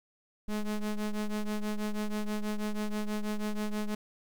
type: ring-modulated tone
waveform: square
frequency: 106.1 Hz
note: G#2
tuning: 38 cents sharp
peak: -28 dBFS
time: 0.48-3.95 s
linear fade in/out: 5 ms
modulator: 103 Hz
effects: 11-bit